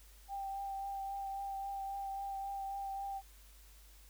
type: tone with vibrato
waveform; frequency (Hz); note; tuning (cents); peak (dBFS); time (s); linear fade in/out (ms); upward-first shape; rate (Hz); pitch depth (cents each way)
sine; 787; G5; +7; -38; 0.28-3.22; 50; triangle; 3.7; 18
effects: added 50 Hz sine -57 dBFS peak until 4.09 s + white hiss -63 dBFS RMS until 4.09 s